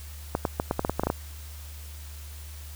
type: clicks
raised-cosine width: 1 ms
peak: -10 dBFS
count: 11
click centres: 0.351 / 0.452 / 0.599 / 0.711 / 0.794 / 0.849 / 0.896 / 0.996 / 1.035 / 1.07 / 1.101 s
effects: added 74 Hz sine -39 dBFS peak until 2.75 s + white hiss -48 dBFS RMS until 2.75 s